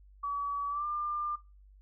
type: tone with pitch glide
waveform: sine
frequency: 1140 to 1196.7 Hz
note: C#6 to D6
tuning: +48 to +32 cents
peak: -31 dBFS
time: 0.23-1.36 s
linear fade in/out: 10 ms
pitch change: +84 cents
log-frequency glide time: 0.69-0.86 s
effects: noise-tail reverb RT60 0.3 s tail -21 dB re dry + added 49 Hz sine -54 dBFS peak until 1.81 s